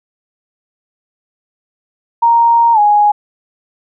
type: tone with pitch glide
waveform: sine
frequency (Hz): 932.3 to 830.6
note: A#5 to G#5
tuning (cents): 0 to 0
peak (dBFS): -6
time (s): 2.22-3.12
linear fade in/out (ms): 10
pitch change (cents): -200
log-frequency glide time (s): 2.73-2.79
effects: none